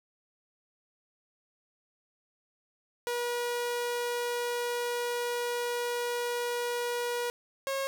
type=tone pair in turn; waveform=sawtooth; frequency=481.8 / 543.3 Hz; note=B4 / C#5; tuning=-43 / -35 cents; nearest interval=major second; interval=208 cents; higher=second; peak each=-26 dBFS; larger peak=neither; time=3.07-7.3 / 7.67-7.87 s; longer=first; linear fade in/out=0 ms; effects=none